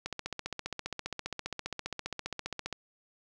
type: click train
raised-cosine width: 0.2 ms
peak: -18 dBFS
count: 41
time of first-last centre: 0.06-2.727 s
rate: 15 Hz
effects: none